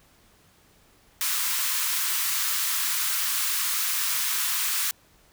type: high-pass noise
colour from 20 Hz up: white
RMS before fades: -26 dBFS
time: 1.21-4.91 s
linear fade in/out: 0 ms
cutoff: 990 Hz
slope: 48 dB/octave
effects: pink hiss -59 dBFS RMS until 5.32 s